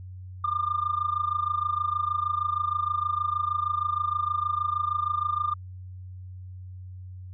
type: tone with amplitude modulation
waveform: sine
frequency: 1200 Hz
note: D6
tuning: 37 cents sharp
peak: -20 dBFS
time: 0.44-5.54 s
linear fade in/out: 5 ms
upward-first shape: sine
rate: 26.4 Hz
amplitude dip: 85%
effects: tanh soft clip ceiling -17 dBFS + added 92 Hz sine -38 dBFS peak until 7.33 s